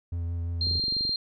triangle tone with vibrato, 85.1 Hz, F2, 44 cents flat, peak -26 dBFS, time 0.12-0.79 s, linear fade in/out 5 ms, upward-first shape triangle, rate 5.8 Hz, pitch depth 20 cents each way
sine tone, 4186 Hz, C8, in tune, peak -25 dBFS, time 0.61-1.16 s, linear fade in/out 2 ms
click train, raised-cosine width 3 ms, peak -26 dBFS, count 11, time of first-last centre 0.67-1.094 s, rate 23.6 Hz
effects none

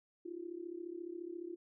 sine tone with amplitude modulation, 345 Hz, F4, 21 cents flat, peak -38 dBFS, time 0.25-1.56 s, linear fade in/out 10 ms, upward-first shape sine, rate 34.4 Hz, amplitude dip 85%, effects none

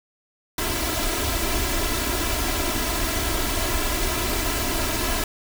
pink noise with comb filter, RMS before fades -24 dBFS, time 0.58-5.24 s, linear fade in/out 2 ms, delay 3 ms, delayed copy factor +0.8, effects none

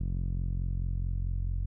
sawtooth tone with low-pass filter sweep, 44.6 Hz, F1, 37 cents sharp, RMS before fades -31 dBFS, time 0-1.66 s, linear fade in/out 10 ms, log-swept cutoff 170 to 92 Hz, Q 1.3, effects none

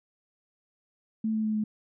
sine tone with pitch steps, 220 / 218 / 216 / 214 Hz, A3 / A3 / A3 / A3, 0 / -16 / -32 / -48 cents, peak -25 dBFS, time 1.24-1.64 s, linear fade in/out 5 ms, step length 100 ms, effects none

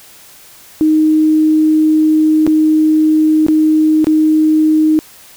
sine tone with dropouts, 311.1 Hz, D#4, in tune, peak -7 dBFS, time 0.81-4.99 s, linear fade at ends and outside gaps 0 ms, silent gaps 2.466-2.475 / 3.465-3.484 / 4.044-4.069 s, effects white hiss -40 dBFS RMS until 5.36 s

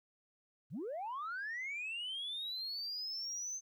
sine linear sweep, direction up, 100.6 to 6272 Hz, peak -37 dBFS, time 0.7-3.61 s, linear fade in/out 50 ms, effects tanh soft clip ceiling -36 dBFS + 13-bit

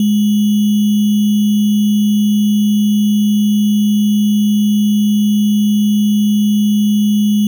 sine tone with sample-and-hold, 208.3 Hz, G#3, 5 cents sharp, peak -9 dBFS, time 0-7.47 s, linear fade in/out 2 ms, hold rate 3150 Hz, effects none

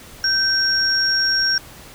sine tone pair together, 1550 / 5560 Hz, G6 / F8, -20 / -9 cents, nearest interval octave + minor seventh, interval 2211 cents, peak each -20 / -17 dBFS, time 0.24-1.58 s, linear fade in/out 2 ms, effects pink hiss -41 dBFS RMS until 1.94 s

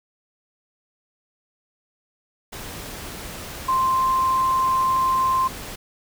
sine tone in noise, 1046.5 Hz, C6, in tune, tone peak -17 dBFS, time 3.68-5.48 s, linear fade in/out 10 ms, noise pink, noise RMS -35 dBFS, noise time 2.52-5.76 s, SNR +15 dB, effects none

